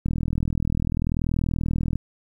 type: click train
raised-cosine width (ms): 5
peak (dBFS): -12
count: 78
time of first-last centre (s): 0.06-1.957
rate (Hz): 40.6
effects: 9-bit